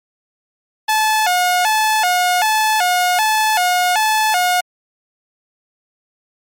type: tone with vibrato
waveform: sawtooth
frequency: 790 Hz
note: G5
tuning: 13 cents sharp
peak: -9 dBFS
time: 0.88-4.61 s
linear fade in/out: 10 ms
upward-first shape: square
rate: 1.3 Hz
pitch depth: 160 cents each way
effects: MP3 64 kbps